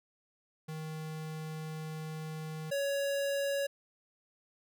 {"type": "tone pair in turn", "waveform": "square", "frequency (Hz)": [156.9, 559.1], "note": ["D#3", "C#5"], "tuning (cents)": [15, 15], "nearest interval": "octave + minor seventh", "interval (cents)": 2200, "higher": "second", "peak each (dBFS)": [-39, -31], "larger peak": "second", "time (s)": [[0.68, 2.71], [2.71, 3.67]], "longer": "first", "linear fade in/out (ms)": 10, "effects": []}